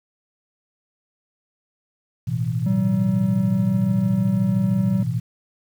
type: chord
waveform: sine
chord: A suspended second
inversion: none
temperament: equal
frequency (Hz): 110 / 123.47 / 164.81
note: A2 / B2 / E3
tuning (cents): 0 / 0 / 0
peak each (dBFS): -27 / -23 / -26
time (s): 2.27-5.2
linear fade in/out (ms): 10
type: tone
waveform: triangle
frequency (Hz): 190.6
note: G3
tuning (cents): -48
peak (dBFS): -17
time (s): 2.66-5.03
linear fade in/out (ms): 5
effects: 8-bit